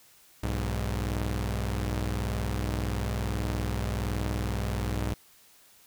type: tone pair together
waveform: sawtooth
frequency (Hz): 61.7 / 102.4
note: B1 / G#2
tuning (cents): -1 / -24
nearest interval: major sixth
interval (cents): 877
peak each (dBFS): -26 / -28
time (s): 0.43-5.14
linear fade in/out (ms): 5
effects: white hiss -58 dBFS RMS until 5.86 s